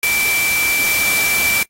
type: tone in noise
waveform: sine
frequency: 2333 Hz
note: D7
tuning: 12 cents flat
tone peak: -16 dBFS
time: 0.03-1.63 s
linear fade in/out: 2 ms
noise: white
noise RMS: -20 dBFS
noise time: 0.03-1.63 s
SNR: +1 dB
effects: noise-tail reverb RT60 0.1 s tail -23 dB re dry + AAC 48 kbps